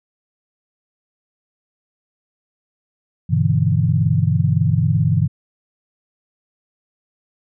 sine chord, E minor seventh, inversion first, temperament equal with one note detuned, 99.25 / 123.47 / 146.83 / 164.81 Hz, G2 / B2 / D3 / E3, +22 / 0 / 0 / 0 cents, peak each -19 dBFS, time 3.29-5.28 s, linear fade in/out 20 ms, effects none

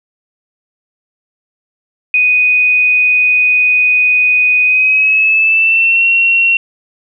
sine tone with pitch glide, 2489 to 2730 Hz, D#7 to F7, 0 to -40 cents, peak -7 dBFS, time 2.14-6.57 s, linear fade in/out 2 ms, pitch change +160 cents, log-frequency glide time 4.63-6.05 s, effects none

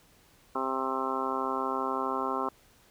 harmonic tone, 132.3 Hz, C3, 20 cents sharp, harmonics 2 / 3 / 4 / 5 / 6 / 7 / 8 / 9 / 10, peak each -37 / -36 / -39 / -41 / -37 / -39 / -33 / -41 / -36 dBFS, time 0.55-2.49 s, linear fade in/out 5 ms, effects pink hiss -61 dBFS RMS until 2.9 s

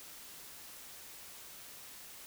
silence, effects white hiss -51 dBFS RMS until 2.26 s

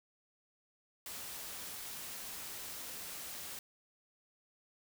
white noise, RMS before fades -45 dBFS, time 1.06-3.59 s, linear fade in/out 2 ms, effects none

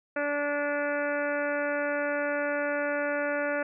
harmonic tone, 290 Hz, D4, 22 cents flat, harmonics 1 / 2 / 3 / 4 / 5 / 6 / 7 / 8 / 9, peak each -35 / -29 / -40 / -41 / -33 / -37 / -42 / -43 / -46 dBFS, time 0.16-3.63 s, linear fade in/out 5 ms, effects none

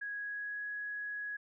sine tone with pitch glide, 1658 to 1672.4 Hz, G#6 to G#6, -3 to +12 cents, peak -37 dBFS, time 0.01-1.37 s, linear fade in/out 10 ms, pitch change +15 cents, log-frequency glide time 0.13-0.65 s, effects none

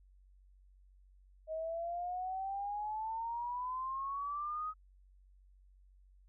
sine exponential sweep, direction up, 627 to 1267 Hz, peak -36 dBFS, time 1.47-4.74 s, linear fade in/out 50 ms, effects added 47 Hz sine -60 dBFS peak until 6.28 s

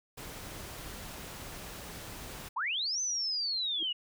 pink noise, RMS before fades -44 dBFS, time 0.17-2.49 s, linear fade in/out 10 ms
sine linear two-way sweep, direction up then down, 830.6 to 6180 to 2834 Hz, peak -30 dBFS, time 2.56-3.93 s, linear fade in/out 10 ms, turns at 3.01 s
sine tone with exponential growth, 325.5 Hz, E4, 22 cents flat, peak -38 dBFS, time 3.75-3.83 s, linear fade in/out 2 ms, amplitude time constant 16 ms
effects none

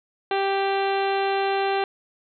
harmonic tone with a mistuned harmonic, 392 Hz, G4, in tune, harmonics 1 / 2 / 3 / 4 / 5 / 6 / 7 / 8 / 9 / 10, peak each -24 / -24 / -34 / -33 / -37 / -37 / -36 / -41 / -41 / -40 dBFS, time 0.31-1.84 s, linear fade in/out 2 ms, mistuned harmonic 10, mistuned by +55 cents, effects none

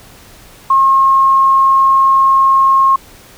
sine tone, 1077 Hz, C6, 50 cents sharp, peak -6 dBFS, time 0.7-2.96 s, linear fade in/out 5 ms, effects pink hiss -40 dBFS RMS until 3.37 s

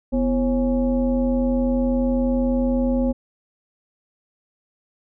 sine tone with frequency modulation, 247.9 Hz, B3, 7 cents sharp, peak -17 dBFS, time 0.12-3.13 s, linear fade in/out 20 ms, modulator 292 Hz, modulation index 0.91, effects none

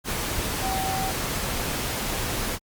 sine tone in noise, 765 Hz, G5, 42 cents flat, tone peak -27 dBFS, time 0.6-1.13 s, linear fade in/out 50 ms, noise pink, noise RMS -28 dBFS, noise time 0.04-2.59 s, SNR -2 dB, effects Opus 48 kbps

